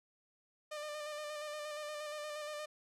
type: tone with vibrato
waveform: sawtooth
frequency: 600 Hz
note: D5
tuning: 37 cents sharp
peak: -37 dBFS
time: 0.71-2.66 s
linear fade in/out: 10 ms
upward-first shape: square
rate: 8.5 Hz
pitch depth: 23 cents each way
effects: low-pass 10000 Hz 12 dB/octave